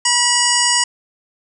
harmonic tone with a mistuned harmonic, 970 Hz, B5, 31 cents flat, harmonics 1 / 2 / 3 / 5 / 6 / 7 / 8 / 9, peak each -21 / -21 / -21 / -21 / -21 / -21 / -21 / -21 dBFS, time 0.05-0.84 s, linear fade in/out 5 ms, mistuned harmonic 6, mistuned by -86 cents, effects none

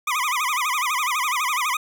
25% pulse tone with vibrato, 1108.7 Hz, C#6, in tune, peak -17 dBFS, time 0.07-1.77 s, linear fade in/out 5 ms, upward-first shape sine, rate 12 Hz, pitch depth 220 cents each way, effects none

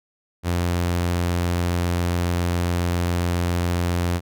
sawtooth tone, 87.31 Hz, F2, in tune, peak -16 dBFS, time 0.43-4.21 s, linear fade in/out 50 ms, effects none

